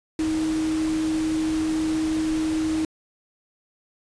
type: tone in noise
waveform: sine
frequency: 315.5 Hz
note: D#4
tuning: 24 cents sharp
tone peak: -21 dBFS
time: 0.19-2.85 s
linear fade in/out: 2 ms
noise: pink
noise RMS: -35 dBFS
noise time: 0.19-2.85 s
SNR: +11 dB
effects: resampled to 22050 Hz